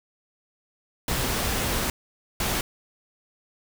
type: noise bursts at uneven times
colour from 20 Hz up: pink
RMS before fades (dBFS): -26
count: 2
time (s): 1.08-1.9 / 2.4-2.61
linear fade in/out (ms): 2
effects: none